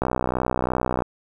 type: click train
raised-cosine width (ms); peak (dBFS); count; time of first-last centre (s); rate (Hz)
1; -8; 64; 0.02-1.022; 62.9
effects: 8-bit